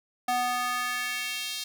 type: tone with high-pass filter sweep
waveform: square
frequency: 246.9 Hz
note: B3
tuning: in tune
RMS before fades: -30 dBFS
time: 0.28-1.64 s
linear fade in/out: 5 ms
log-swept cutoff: 670 to 3900 Hz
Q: 1.9
effects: none